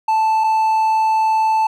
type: tone pair in turn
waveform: triangle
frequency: 879 / 879 Hz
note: A5 / A5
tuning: -2 / -2 cents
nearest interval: unison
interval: 0 cents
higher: neither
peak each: -11 dBFS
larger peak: neither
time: 0.08-0.44 / 0.44-1.67 s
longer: second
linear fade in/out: 5 ms
effects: none